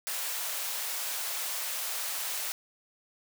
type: high-pass noise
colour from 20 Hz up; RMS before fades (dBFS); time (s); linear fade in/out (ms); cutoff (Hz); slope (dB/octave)
white; -34; 0.07-2.52; 0; 540; 24
effects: none